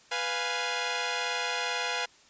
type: chord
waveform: 10% pulse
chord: F diminished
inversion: second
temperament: equal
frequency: 493.9 / 698.5 / 830.6 Hz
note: Cb5 / F5 / Ab5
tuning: 0 / 0 / 0 cents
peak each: -25 dBFS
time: 0.11-2.06 s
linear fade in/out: 10 ms
effects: white hiss -58 dBFS RMS until 2.29 s + resampled to 16000 Hz